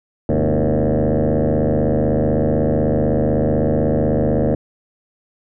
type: tone with frequency modulation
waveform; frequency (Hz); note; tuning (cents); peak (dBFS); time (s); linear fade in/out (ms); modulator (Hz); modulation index
sine; 164.81; E3; 0; -12; 0.29-4.55; 2; 76; 5.9
effects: tanh soft clip ceiling -11 dBFS